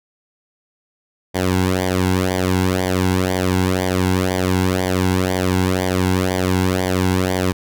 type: tone with flanger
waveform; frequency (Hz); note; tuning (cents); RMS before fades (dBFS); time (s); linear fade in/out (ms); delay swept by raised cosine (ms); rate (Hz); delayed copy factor
sawtooth; 92.5; F#2; 0; -18; 1.34-7.53; 20; 0.74 to 1.69; 2; -0.9
effects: none